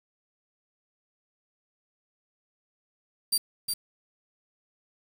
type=tone with echo; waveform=20% pulse; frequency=4699 Hz; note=D8; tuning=in tune; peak=-16 dBFS; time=3.32-3.38 s; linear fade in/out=10 ms; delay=360 ms; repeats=1; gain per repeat=-5 dB; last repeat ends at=3.74 s; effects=7-bit